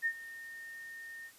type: tone with ADSR envelope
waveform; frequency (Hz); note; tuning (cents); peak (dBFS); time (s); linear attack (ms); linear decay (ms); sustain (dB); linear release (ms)
sine; 1831; A#6; -32; -27; 0.02-1.32; 38; 68; -17; 66
effects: white hiss -59 dBFS RMS until 1.38 s + resampled to 32000 Hz